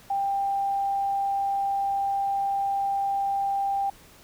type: tone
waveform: sine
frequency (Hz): 792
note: G5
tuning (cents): +18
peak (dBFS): -23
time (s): 0.1-3.9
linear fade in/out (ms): 5
effects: pink hiss -52 dBFS RMS until 4.23 s